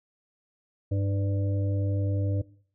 harmonic tone with a mistuned harmonic, 99.6 Hz, G2, 28 cents sharp, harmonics 1 / 3 / 5 / 6, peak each -24 / -34 / -38 / -40 dBFS, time 0.91-2.42 s, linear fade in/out 10 ms, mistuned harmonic 6, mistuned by -24 cents, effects noise-tail reverb RT60 0.5 s tail -20 dB re dry

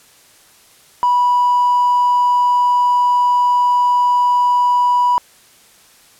sine tone with hard clipping, 980 Hz, B5, 14 cents flat, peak -11 dBFS, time 1.03-5.18 s, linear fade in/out 0 ms, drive 1 dB, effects white hiss -48 dBFS RMS until 6.19 s + low-pass 12000 Hz 12 dB/octave

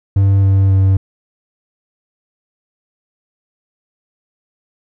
triangle tone with pitch steps, 98.1 / 97.09 / 96.08 Hz, G2 / G2 / G2, +2 / -16 / -34 cents, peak -6 dBFS, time 0.16-0.97 s, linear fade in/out 5 ms, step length 270 ms, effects none

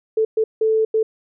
sine tone bursts at uneven times, 440 Hz, A4, in tune, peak -14 dBFS, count 4, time 0.17-0.25 / 0.37-0.44 / 0.61-0.85 / 0.94-1.03 s, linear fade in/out 5 ms, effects none

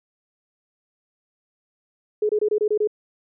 sine tone bursts, 422.7 Hz, G#4, 31 cents sharp, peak -17 dBFS, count 7, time 2.22-2.874 s, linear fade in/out 5 ms, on 72 ms, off 25 ms, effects none

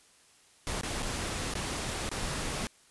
pink noise with dropouts, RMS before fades -34 dBFS, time 0.67-2.67 s, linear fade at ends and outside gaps 0 ms, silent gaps 0.811-0.833 / 1.023-1.029 / 1.538-1.553 / 2.091-2.115 s, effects white hiss -61 dBFS RMS until 2.9 s + resampled to 24000 Hz

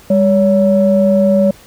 sine tone pair together, 200.8 / 565 Hz, G3 / C#5, +42 / +33 cents, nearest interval octave + tritone, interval 1791 cents, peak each -10 dBFS, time 0.1-1.51 s, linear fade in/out 5 ms, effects tanh soft clip ceiling 0 dBFS + pink hiss -42 dBFS RMS until 1.66 s

